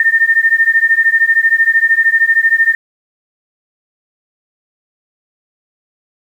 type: beating tone pair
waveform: sine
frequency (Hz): 1808 / 1821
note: A6 / A#6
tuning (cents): +47 / -41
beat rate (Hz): 13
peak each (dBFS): -11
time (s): 0-2.75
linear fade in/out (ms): 2
effects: 7-bit